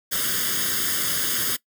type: noise with comb filter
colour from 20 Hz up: white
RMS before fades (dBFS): -24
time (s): 0.11-1.57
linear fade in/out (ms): 20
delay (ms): 0.6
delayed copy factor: +0.85
effects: noise-tail reverb RT60 0.1 s tail -21 dB re dry + high-pass 100 Hz 12 dB/octave